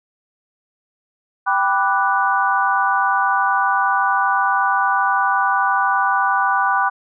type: chord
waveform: sine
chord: G major seventh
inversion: none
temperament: equal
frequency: 784 / 987.8 / 1174.7 / 1480 Hz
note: G5 / B5 / D6 / F#6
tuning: 0 / 0 / 0 / 0 cents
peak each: -20 dBFS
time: 1.46-6.9 s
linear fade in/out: 20 ms
effects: none